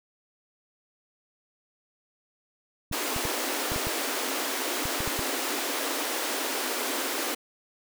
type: clicks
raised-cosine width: 5 ms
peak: -22 dBFS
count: 10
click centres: 2.914 / 3.163 / 3.253 / 3.719 / 3.761 / 3.87 / 4.855 / 5.005 / 5.076 / 5.192 s
type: high-pass noise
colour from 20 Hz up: pink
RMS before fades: -30 dBFS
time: 2.92-7.35 s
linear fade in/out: 10 ms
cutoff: 250 Hz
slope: 96 dB/octave
effects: none